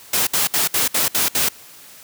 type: noise bursts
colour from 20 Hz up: white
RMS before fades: -18 dBFS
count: 7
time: 0.13-1.488 s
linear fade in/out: 5 ms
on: 140 ms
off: 63 ms
effects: white hiss -43 dBFS RMS until 2.03 s + high-pass 80 Hz 12 dB/octave